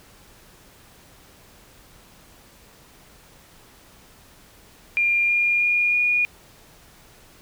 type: tone with pitch steps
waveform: sine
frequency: 2400 / 2414 / 2428 / 2442 Hz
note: D7 / D7 / D#7 / D#7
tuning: +37 / +47 / -43 / -33 cents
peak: -17 dBFS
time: 4.97-6.25 s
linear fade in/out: 0 ms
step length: 320 ms
effects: pink hiss -51 dBFS RMS until 7.41 s

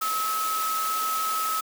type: tone in noise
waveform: sine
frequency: 1290 Hz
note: E6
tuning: 38 cents flat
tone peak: -25 dBFS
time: 0.01-1.61 s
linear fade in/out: 10 ms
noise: white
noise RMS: -32 dBFS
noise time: 0.01-1.61 s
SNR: +4 dB
effects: high-pass 300 Hz 12 dB/octave

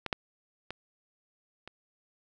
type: clicks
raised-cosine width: 0.3 ms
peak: -17 / -12 / -21 / -27 dBFS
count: 4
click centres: 0.063 / 0.128 / 0.706 / 1.676 s
effects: none

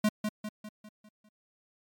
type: tone with echo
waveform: square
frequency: 212.5 Hz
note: G#3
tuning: 40 cents sharp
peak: -23 dBFS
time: 0.04-0.09 s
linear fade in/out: 5 ms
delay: 200 ms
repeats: 6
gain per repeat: -6 dB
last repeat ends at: 1.29 s
effects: MP3 96 kbps

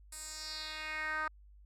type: tone with band-pass filter sweep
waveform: 10% pulse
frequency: 310.4 Hz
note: D#4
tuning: 4 cents flat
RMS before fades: -40 dBFS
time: 0.12-1.28 s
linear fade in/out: 5 ms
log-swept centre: 9400 to 1300 Hz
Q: 2.9
effects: added 50 Hz sine -55 dBFS peak until 1.65 s

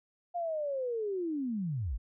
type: linear sweep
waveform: sine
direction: down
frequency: 710 to 42.01 Hz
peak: -31 dBFS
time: 0.34-1.98 s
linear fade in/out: 20 ms
effects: none

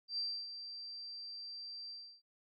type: tone with ADSR envelope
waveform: sine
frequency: 4699 Hz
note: D8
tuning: in tune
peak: -34 dBFS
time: 0.08-2.22 s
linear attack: 97 ms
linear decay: 290 ms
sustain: -10 dB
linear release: 320 ms
effects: none

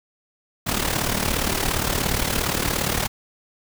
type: noise with amplitude modulation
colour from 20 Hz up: pink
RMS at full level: -20 dBFS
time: 0.66-3.08 s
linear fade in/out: 20 ms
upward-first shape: sine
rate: 37.2 Hz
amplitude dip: 70%
effects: none

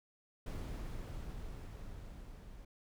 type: noise with level ramp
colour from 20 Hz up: brown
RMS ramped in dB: -40 to -52 dBFS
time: 0.46-2.65 s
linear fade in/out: 5 ms
effects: none

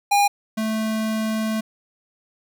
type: tone pair in turn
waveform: square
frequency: 812 / 219.2 Hz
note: G#5 / A3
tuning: -39 / -6 cents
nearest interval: octave + major seventh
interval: 2267 cents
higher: first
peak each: -15 / -22 dBFS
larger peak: first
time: 0.11-0.28 / 0.57-1.61 s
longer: second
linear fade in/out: 10 ms
effects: none

